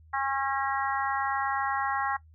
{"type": "harmonic tone", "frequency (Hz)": 271.9, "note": "C#4", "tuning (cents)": -33, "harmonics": [3, 4, 5, 6, 7], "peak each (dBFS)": [-30, -32, -34, -36, -37], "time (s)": [0.13, 2.17], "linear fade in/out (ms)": 10, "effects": ["noise-tail reverb RT60 0.1 s tail -17 dB re dry", "added 79 Hz sine -52 dBFS peak until 2.34 s"]}